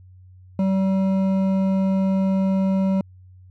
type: tone with hard clipping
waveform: sine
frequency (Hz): 191.7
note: G3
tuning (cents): -38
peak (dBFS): -19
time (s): 0.59-3.01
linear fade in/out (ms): 2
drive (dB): 9
effects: added 92 Hz sine -44 dBFS peak until 3.5 s